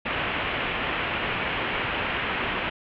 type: low-pass noise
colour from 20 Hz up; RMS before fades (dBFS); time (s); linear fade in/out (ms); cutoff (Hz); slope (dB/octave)
white; -28; 0.05-2.7; 10; 3000; 48
effects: none